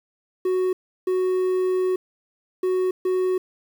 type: tone bursts at uneven times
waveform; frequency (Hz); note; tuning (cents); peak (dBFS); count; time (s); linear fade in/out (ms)
triangle; 370; F#4; 0; -17; 4; 0.45-0.73 / 1.07-1.96 / 2.63-2.91 / 3.05-3.38; 5
effects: 8-bit